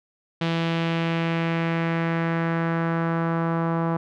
sawtooth tone with low-pass filter sweep, 165.9 Hz, E3, 11 cents sharp, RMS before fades -24 dBFS, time 0.41-3.97 s, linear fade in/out 5 ms, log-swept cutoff 3400 to 1100 Hz, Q 1.9, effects none

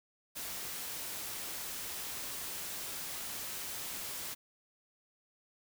white noise, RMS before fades -41 dBFS, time 0.35-4.35 s, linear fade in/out 20 ms, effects none

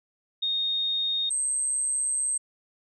sine tone pair in turn, 3700 / 8291 Hz, A#7 / C9, -14 / -17 cents, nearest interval octave + major second, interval 1397 cents, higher second, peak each -24 dBFS, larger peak neither, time 0.42-1.3 / 1.3-2.38 s, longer second, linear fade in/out 10 ms, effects none

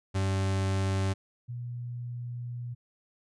40% pulse / sine tone pair in turn, 96.4 / 121.04 Hz, G2 / B2, -28 / -34 cents, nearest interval major third, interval 394 cents, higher second, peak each -25 / -34 dBFS, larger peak first, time 0.14-1.14 / 1.48-2.75 s, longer second, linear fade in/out 20 ms, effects resampled to 22050 Hz

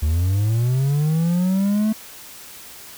triangle linear sweep, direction up, 73.2 to 220 Hz, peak -14 dBFS, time 0.02-1.93 s, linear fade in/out 10 ms, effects white hiss -40 dBFS RMS until 2.97 s

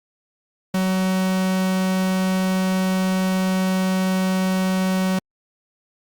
45% pulse tone, 187.4 Hz, F#3, 22 cents sharp, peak -18 dBFS, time 0.74-5.19 s, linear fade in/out 5 ms, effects Opus 48 kbps

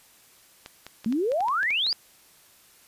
clicks, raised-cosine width 0.2 ms, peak -22 dBFS, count 11, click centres 0.661 / 0.866 / 1.045 / 1.125 / 1.319 / 1.406 / 1.484 / 1.631 / 1.706 / 1.866 / 1.927 s
sine exponential sweep, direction up, 209.2 to 5010 Hz, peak -22 dBFS, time 1.06-1.93 s, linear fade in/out 2 ms
effects white hiss -56 dBFS RMS until 2.87 s + resampled to 32000 Hz

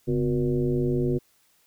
sine tone with frequency modulation, 250.9 Hz, B3, 28 cents sharp, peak -21 dBFS, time 0.07-1.19 s, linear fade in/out 20 ms, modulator 113 Hz, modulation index 1.6, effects white hiss -64 dBFS RMS until 1.66 s

